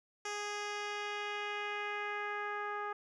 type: tone with low-pass filter sweep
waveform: 10% pulse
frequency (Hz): 413.6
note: G#4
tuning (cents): -7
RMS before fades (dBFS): -39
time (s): 0.25-2.93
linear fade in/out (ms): 5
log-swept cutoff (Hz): 6500 to 1300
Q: 1.6
effects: none